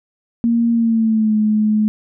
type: tone with pitch glide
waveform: sine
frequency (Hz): 233.1 to 213.8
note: A#3 to A3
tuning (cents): 0 to -49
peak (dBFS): -12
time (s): 0.44-1.88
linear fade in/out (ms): 0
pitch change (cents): -149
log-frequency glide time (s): 0.72-1.36
effects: none